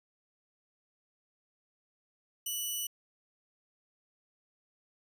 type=tone; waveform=5% pulse; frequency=2960 Hz; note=F#7; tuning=in tune; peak=-24 dBFS; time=2.46-2.87 s; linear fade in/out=5 ms; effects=resampled to 32000 Hz